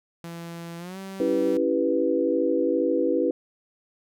sawtooth tone with pitch glide, 168.8 to 192.78 Hz, E3 to G3, +41 to -29 cents, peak -31 dBFS, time 0.24-1.57 s, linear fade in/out 0 ms, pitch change +230 cents, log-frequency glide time 0.78-0.98 s
sine chord, C# half-diminished seventh, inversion none, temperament equal, 277.2 / 329.6 / 392 / 493.9 Hz, C#4 / E4 / G4 / B4, 0 / 0 / 0 / 0 cents, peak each -27 / -25 / -28 / -24 dBFS, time 1.2-3.31 s, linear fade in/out 2 ms
effects none

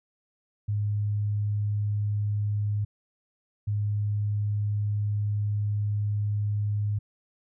sine tone pair in turn, 103.83 / 103.83 Hz, G#2 / G#2, 0 / 0 cents, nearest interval unison, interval 0 cents, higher neither, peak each -24 dBFS, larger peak neither, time 0.68-2.85 / 3.67-6.99 s, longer second, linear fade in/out 10 ms, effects none

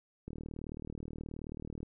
click train, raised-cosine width 3 ms, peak -29 dBFS, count 61, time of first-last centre 0.28-1.83 s, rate 38.7 Hz, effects none

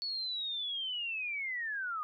sine linear sweep, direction down, 4447 to 1203 Hz, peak -34 dBFS, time 0.02-2.03 s, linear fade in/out 0 ms, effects none

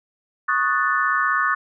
sine chord, D# half-diminished seventh, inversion third, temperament equal, 1108.7 / 1244.5 / 1480 / 1760 Hz, C#6 / D#6 / F#6 / A6, 0 / 0 / 0 / 0 cents, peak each -23 dBFS, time 0.48-1.55 s, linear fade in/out 10 ms, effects none

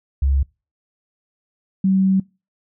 sine tone pair in turn, 68.5 / 190.97 Hz, C#2 / G3, -20 / -45 cents, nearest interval octave + tritone, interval 1775 cents, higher second, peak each -14 / -13 dBFS, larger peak second, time 0.22-0.43 / 1.84-2.2 s, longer second, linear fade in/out 5 ms, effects noise-tail reverb RT60 0.3 s tail -25 dB re dry

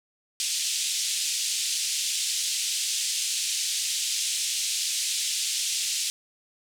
white band-pass noise, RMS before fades -28 dBFS, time 0.4-6.1 s, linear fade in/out 0 ms, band 2800 to 8500 Hz, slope 24 dB/octave, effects none

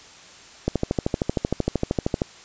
click train, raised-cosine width 2 ms, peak -7 dBFS, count 21, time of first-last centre 0.68-2.218 s, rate 13 Hz, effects white hiss -46 dBFS RMS until 2.44 s + resampled to 16000 Hz

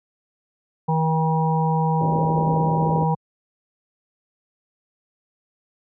harmonic tone, 160 Hz, D#3, 49 cents sharp, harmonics 1 / 3 / 5 / 6, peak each -19 / -28 / -25 / -25 dBFS, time 0.88-3.15 s, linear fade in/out 10 ms
white low-pass noise, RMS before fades -28 dBFS, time 2-3.05 s, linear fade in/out 20 ms, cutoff 620 Hz, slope 96 dB/octave
effects high-pass 80 Hz 12 dB/octave

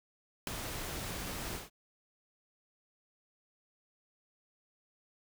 pink noise with ADSR envelope, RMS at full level -31 dBFS, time 0.47-1.7 s, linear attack 3 ms, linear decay 4 ms, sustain -9 dB, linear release 160 ms, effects none

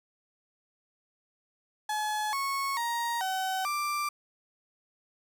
35% pulse tone with pitch steps, 851 / 1101 / 939 / 758 / 1179 Hz, G#5 / C#6 / A#5 / F#5 / D6, +42 / -12 / +12 / +42 / +6 cents, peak -27 dBFS, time 1.89-4.09 s, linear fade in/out 5 ms, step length 440 ms, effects none

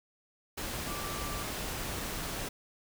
sine tone in noise, 1170 Hz, D6, 7 cents flat, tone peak -42 dBFS, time 0.87-1.43 s, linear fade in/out 10 ms, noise pink, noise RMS -37 dBFS, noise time 0.57-2.49 s, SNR -8 dB, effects none

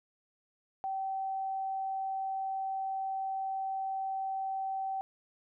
sine tone, 771 Hz, G5, 29 cents flat, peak -32 dBFS, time 0.84-5.01 s, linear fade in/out 0 ms, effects none

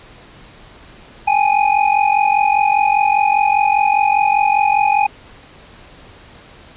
square ring-modulated tone, 826 Hz, G#5, 10 cents flat, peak -9 dBFS, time 1.27-5.07 s, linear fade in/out 10 ms, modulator 22.5 Hz, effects pink hiss -42 dBFS RMS until 6.76 s + resampled to 8000 Hz

